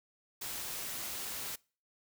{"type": "noise", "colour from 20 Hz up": "white", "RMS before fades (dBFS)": -40, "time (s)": [0.41, 1.56], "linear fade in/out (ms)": 10, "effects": ["noise-tail reverb RT60 0.4 s tail -25 dB re dry"]}